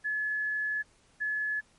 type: tone pair in turn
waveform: sine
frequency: 1710 / 1710 Hz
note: A6 / A6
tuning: -50 / -50 cents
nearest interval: unison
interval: 0 cents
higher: neither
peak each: -28 dBFS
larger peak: neither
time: 0.04-0.83 / 1.2-1.61 s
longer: first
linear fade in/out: 20 ms
effects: pink hiss -64 dBFS RMS until 1.78 s + MP3 48 kbps